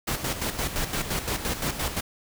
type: noise with tremolo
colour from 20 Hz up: pink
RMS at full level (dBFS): -27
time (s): 0.07-2.01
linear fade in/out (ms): 10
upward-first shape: square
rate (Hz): 5.8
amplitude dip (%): 60
effects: none